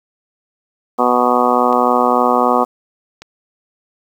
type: harmonic tone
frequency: 123.47 Hz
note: B2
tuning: in tune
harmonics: 2 / 3 / 4 / 5 / 6 / 7 / 8 / 9 / 10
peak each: -19 / -22 / -18 / -22 / -17 / -21 / -21 / -18 / -20 dBFS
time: 0.98-2.65 s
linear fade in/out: 20 ms
type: clicks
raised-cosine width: 0.2 ms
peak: -17 dBFS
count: 2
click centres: 1.728 / 3.22 s
effects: 7-bit